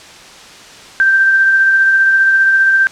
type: tone with tremolo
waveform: sine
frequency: 1568 Hz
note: G6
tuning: in tune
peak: -6 dBFS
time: 1-2.87 s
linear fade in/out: 0 ms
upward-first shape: sine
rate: 15 Hz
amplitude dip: 25%
effects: white hiss -36 dBFS RMS until 2.91 s + low-pass 6000 Hz 12 dB/octave